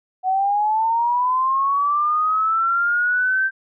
sine linear sweep, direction up, 740 to 1568 Hz, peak -16 dBFS, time 0.23-3.51 s, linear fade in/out 50 ms, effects none

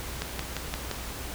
click train, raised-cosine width 0.2 ms, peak -13 dBFS, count 5, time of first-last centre 0.22-0.913 s, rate 5.77 Hz, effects added 60 Hz sine -40 dBFS peak until 1.34 s + pink hiss -38 dBFS RMS until 1.34 s

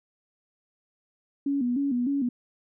sine tone with vibrato, 261.6 Hz, C4, in tune, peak -23 dBFS, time 1.46-2.29 s, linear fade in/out 5 ms, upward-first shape square, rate 3.3 Hz, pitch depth 120 cents each way, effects none

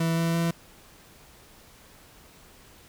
40% pulse tone with pitch steps, 164.81 / 166.24 / 167.69 Hz, E3 / E3 / E3, 0 / +15 / +30 cents, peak -22 dBFS, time 0-0.51 s, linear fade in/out 5 ms, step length 170 ms, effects pink hiss -53 dBFS RMS until 2.88 s

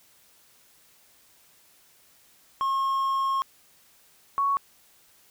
triangle / sine tone pair in turn, 1080 / 1112.9 Hz, C#6 / C#6, -45 / +6 cents, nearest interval minor second, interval 51 cents, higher second, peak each -21 dBFS, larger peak neither, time 2.61-3.42 / 4.38-4.57 s, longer first, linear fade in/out 0 ms, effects white hiss -59 dBFS RMS until 5.3 s

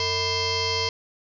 sine tone with frequency modulation, 2637 Hz, E7, in tune, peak -22 dBFS, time 0-0.89 s, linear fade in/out 2 ms, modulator 546 Hz, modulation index 5, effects none

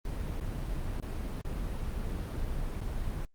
brown noise with dropouts, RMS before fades -34 dBFS, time 0.05-3.25 s, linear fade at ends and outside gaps 1 ms, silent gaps 0.399-0.409 / 1-1.025 / 1.414-1.449 / 2.807-2.813 s, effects Opus 32 kbps

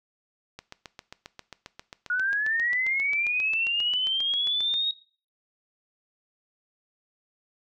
click train, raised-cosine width 0.2 ms, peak -22 dBFS, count 32, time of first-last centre 0.59-4.74 s, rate 7.47 Hz
sine linear sweep, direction up, 1439 to 3777 Hz, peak -23 dBFS, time 2.1-4.91 s, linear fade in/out 2 ms
effects noise-tail reverb RT60 0.4 s tail -19 dB re dry

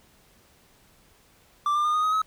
triangle tone with pitch steps, 1174.7 / 1195.2 / 1216.1 / 1237.4 / 1259 / 1281 Hz, D6 / D6 / D#6 / D#6 / D#6 / E6, 0 / +30 / -40 / -10 / +20 / -50 cents, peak -19 dBFS, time 1.66-2.218 s, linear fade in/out 2 ms, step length 93 ms, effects pink hiss -59 dBFS RMS until 2.26 s

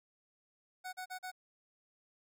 25% pulse tone bursts, 740 Hz, F#5, in tune, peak -37 dBFS, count 4, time 0.84-1.317 s, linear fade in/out 20 ms, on 90 ms, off 39 ms, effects none

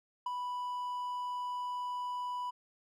triangle tone with ADSR envelope, 987.8 Hz, B5, in tune, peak -29 dBFS, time 0.26-2.51 s, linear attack 5 ms, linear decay 21 ms, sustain -4 dB, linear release 15 ms, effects none

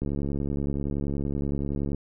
click train, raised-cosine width 3 ms, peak -17 dBFS, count 137, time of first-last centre 0.02-1.946 s, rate 70.6 Hz, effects none

